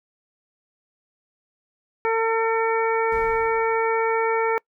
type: harmonic tone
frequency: 451.3 Hz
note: A4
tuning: 44 cents sharp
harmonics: 1 / 2 / 3 / 4 / 5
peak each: -21 / -24 / -28 / -32 / -30 dBFS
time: 2.05-4.58 s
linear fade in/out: 0 ms
type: noise with exponential decay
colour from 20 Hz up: brown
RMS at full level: -34 dBFS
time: 3.12-4.27 s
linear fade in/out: 1 ms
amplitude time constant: 250 ms
effects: noise-tail reverb RT60 0.1 s tail -26 dB re dry